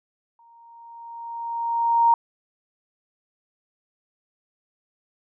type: tone with exponential growth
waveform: sine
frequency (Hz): 931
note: A#5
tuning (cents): -2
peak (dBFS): -12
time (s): 0.39-2.14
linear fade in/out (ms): 2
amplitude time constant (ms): 380
effects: none